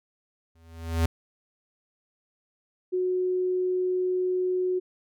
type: tone with exponential growth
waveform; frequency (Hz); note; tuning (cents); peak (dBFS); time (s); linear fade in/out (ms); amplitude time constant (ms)
square; 82.41; E2; 0; -19; 0.55-1.06; 5; 110
type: tone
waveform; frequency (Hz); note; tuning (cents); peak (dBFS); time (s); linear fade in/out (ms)
sine; 366.5; F#4; -16; -23; 2.92-4.8; 20
effects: none